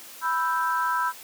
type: chord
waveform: sine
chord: E minor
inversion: second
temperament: equal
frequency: 987.8 / 1318.5 / 1568 Hz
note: B5 / E6 / G6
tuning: 0 / 0 / 0 cents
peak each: -25 / -27 / -29 dBFS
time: 0.21-1.13 s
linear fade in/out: 50 ms
effects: white hiss -44 dBFS RMS until 1.23 s + high-pass 200 Hz 12 dB/octave